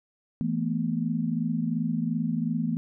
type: chord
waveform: sine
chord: E suspended fourth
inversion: none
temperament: equal with one note detuned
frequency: 164.81 / 220 / 242.8 Hz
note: E3 / A3 / B3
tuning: 0 / 0 / -29 cents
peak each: -29 dBFS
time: 0.41-2.77 s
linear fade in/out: 0 ms
effects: none